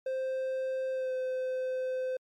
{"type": "tone with pitch glide", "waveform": "triangle", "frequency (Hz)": [523.3, 514.6], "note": ["C5", "C5"], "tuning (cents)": [0, -29], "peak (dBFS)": -28, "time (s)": [0.06, 2.17], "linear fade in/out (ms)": 5, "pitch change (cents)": -29, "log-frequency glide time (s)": [0.92, 1.13], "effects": ["MP3 64 kbps"]}